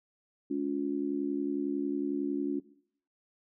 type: harmonic tone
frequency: 71 Hz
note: C#2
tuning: 42 cents sharp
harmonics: 3 / 4 / 5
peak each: -39 / -30 / -35 dBFS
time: 0.5-2.6 s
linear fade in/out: 10 ms
effects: noise-tail reverb RT60 0.6 s tail -18 dB re dry